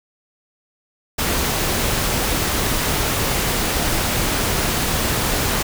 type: noise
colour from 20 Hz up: pink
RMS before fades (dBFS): -20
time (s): 1.18-5.63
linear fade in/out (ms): 10
effects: none